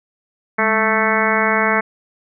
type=harmonic tone with a mistuned harmonic; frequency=220 Hz; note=A3; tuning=in tune; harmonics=1 / 2 / 3 / 4 / 5 / 6 / 7 / 8 / 9 / 10; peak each=-23 / -23 / -23 / -23 / -23 / -23 / -23 / -23 / -23 / -23 dBFS; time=0.58-1.81 s; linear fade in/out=10 ms; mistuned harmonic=1; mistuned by=-91 cents; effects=none